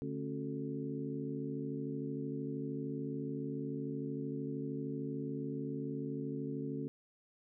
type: harmonic tone with a mistuned harmonic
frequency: 73 Hz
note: D2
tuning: 10 cents flat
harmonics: 2 / 3 / 4 / 5 / 6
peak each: -42 / -45 / -40 / -46 / -45 dBFS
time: 0.02-6.88 s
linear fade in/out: 0 ms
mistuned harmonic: 4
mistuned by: -120 cents
effects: none